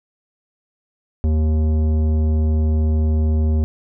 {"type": "tone with tanh clipping", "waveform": "sine", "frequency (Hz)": 77.78, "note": "D#2", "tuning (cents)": 0, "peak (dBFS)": -16, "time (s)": [1.24, 3.64], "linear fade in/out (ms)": 0, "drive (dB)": 13, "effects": []}